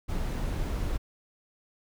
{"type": "noise", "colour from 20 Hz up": "brown", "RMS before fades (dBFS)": -30, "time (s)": [0.08, 0.98], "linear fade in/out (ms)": 20, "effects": []}